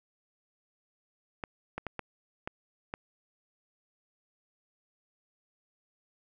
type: clicks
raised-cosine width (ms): 0.5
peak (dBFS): -20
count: 6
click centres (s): 1.438 / 1.78 / 1.867 / 1.993 / 2.475 / 2.939
effects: none